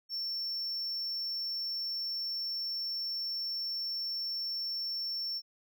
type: tone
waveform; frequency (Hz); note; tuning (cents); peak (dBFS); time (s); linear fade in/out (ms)
triangle; 5420; E8; +47; -32; 0.09-5.42; 50
effects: none